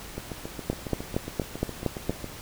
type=two click trains; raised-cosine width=2 ms; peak=-11 / -20 dBFS; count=7 / 16; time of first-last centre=0.7-2.095 / 0.18-2.243 s; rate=4.3 / 7.27 Hz; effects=pink hiss -42 dBFS RMS until 2.41 s